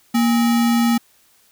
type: tone with sample-and-hold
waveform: sine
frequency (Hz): 234.3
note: A#3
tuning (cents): +9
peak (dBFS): -13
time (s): 0.14-0.98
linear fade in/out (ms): 10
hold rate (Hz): 1050
effects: white hiss -56 dBFS RMS until 1.51 s